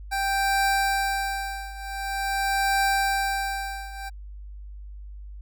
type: tone with tremolo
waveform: 25% pulse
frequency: 785 Hz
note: G5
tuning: 2 cents sharp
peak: -16 dBFS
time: 0.11-4.1 s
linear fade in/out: 20 ms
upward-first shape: triangle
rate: 0.46 Hz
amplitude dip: 90%
effects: added 50 Hz sine -37 dBFS peak until 5.41 s